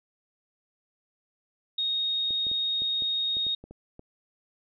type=tone; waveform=sine; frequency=3729 Hz; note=A#7; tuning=in tune; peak=-25 dBFS; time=1.78-3.55 s; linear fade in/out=5 ms
type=clicks; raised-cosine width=2 ms; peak=-31 dBFS; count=10; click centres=2.307 / 2.468 / 2.515 / 2.82 / 3.022 / 3.369 / 3.467 / 3.64 / 3.71 / 3.994 s
effects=none